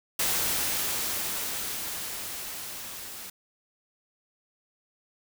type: noise with level ramp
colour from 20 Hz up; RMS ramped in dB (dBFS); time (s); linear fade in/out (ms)
white; -26 to -41; 0.19-3.3; 5
effects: none